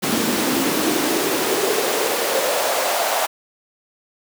pink noise with high-pass filter sweep, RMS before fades -20 dBFS, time 0.02-3.27 s, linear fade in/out 20 ms, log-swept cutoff 220 to 710 Hz, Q 3.2, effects none

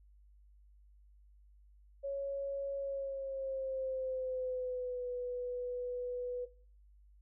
sine tone with pitch glide, 554.4 to 493.9 Hz, C#5 to B4, 0 to 0 cents, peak -35 dBFS, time 2.03-6.46 s, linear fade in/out 20 ms, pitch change -200 cents, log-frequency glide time 2.77-5.09 s, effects noise-tail reverb RT60 0.4 s tail -17 dB re dry + added 50 Hz sine -59 dBFS peak until 7.21 s

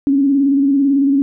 sine tone with vibrato, 277.2 Hz, C#4, in tune, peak -10 dBFS, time 0.07-1.22 s, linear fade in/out 0 ms, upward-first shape square, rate 18 Hz, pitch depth 43 cents each way, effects none

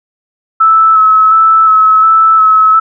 sine tone with vibrato, 1303 Hz, E6, 20 cents flat, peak -3 dBFS, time 0.6-2.8 s, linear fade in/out 10 ms, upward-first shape square, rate 1.4 Hz, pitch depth 16 cents each way, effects none

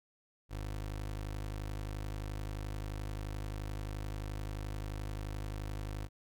25% pulse tone, 51.5 Hz, G#1, 14 cents flat, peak -34 dBFS, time 0.49-6.09 s, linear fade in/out 50 ms, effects none

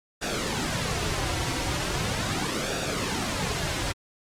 pink noise with flanger, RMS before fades -28 dBFS, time 0.21-3.93 s, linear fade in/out 20 ms, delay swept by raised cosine 0.95 to 4.85 ms, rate 0.39 Hz, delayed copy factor -0.6, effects low-pass 8000 Hz 12 dB/octave + Opus 48 kbps

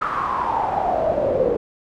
brown noise with band-pass filter sweep, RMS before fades -21 dBFS, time 0.01-1.57 s, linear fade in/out 10 ms, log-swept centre 1300 to 460 Hz, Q 8.6, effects none

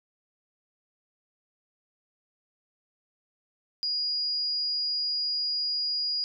sine tone, 4877 Hz, D#8, 35 cents flat, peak -26 dBFS, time 3.83-6.24 s, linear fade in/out 0 ms, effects none

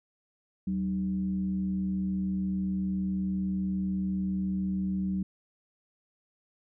sine tone with frequency modulation, 189.8 Hz, F#3, 44 cents sharp, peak -27 dBFS, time 0.67-5.23 s, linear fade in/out 5 ms, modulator 114 Hz, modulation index 0.41, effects none

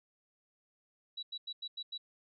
sine tone bursts, 3910 Hz, B7, 18 cents flat, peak -38 dBFS, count 6, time 1.17-1.979 s, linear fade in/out 10 ms, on 59 ms, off 91 ms, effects none

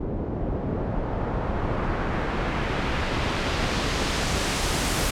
pink noise with low-pass filter sweep, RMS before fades -26 dBFS, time 0-5.11 s, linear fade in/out 10 ms, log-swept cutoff 420 to 11000 Hz, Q 0.81, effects none

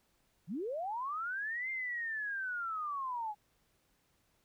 sine linear two-way sweep, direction up then down, 137 to 2113 to 817 Hz, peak -35 dBFS, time 0.47-3.35 s, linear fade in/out 50 ms, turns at 1.7 s, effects pink hiss -74 dBFS RMS until 4.44 s

